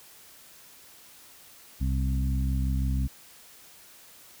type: harmonic tone with a mistuned harmonic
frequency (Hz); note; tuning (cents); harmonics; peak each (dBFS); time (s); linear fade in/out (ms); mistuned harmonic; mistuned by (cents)
65.6; C2; +5; 1 / 2 / 3 / 4; -25 / -31 / -35 / -37; 1.8-3.08; 20; 1; -29
effects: white hiss -52 dBFS RMS until 4.4 s